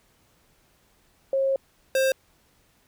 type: tone pair in turn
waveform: sine / square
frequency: 540 / 530.1 Hz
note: C#5 / C5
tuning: -45 / +23 cents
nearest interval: unison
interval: 32 cents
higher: first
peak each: -20 dBFS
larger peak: neither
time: 1.33-1.56 / 1.95-2.12 s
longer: first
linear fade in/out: 2 ms
effects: pink hiss -63 dBFS RMS until 2.87 s